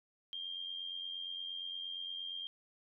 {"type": "tone with amplitude modulation", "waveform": "sine", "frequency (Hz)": 3200, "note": "G7", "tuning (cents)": 35, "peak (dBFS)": -37, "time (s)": [0.33, 2.47], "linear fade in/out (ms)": 0, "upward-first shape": "sine", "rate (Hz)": 88.6, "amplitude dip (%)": 60, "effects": []}